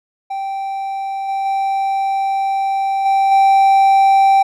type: tone with level steps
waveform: triangle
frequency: 781 Hz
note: G5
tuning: 7 cents flat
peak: -18 / -15 / -13 / -9 / -6 dBFS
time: 0.3-4.43 s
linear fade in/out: 10 ms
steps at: 1.28 / 1.45 / 3.05 / 3.31 s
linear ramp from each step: 10 ms
effects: none